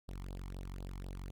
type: tone with flanger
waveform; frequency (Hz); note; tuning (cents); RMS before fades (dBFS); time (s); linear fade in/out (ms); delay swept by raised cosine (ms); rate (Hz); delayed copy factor
sawtooth; 46.21; F#1; -1; -44; 0.08-1.31; 10; 0.22 to 0.97; 4; +1
effects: none